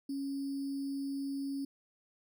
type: tone with sample-and-hold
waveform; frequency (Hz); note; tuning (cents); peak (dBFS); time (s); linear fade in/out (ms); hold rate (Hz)
sine; 276.3; C#4; -6; -34; 0.09-1.65; 5; 4900
effects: none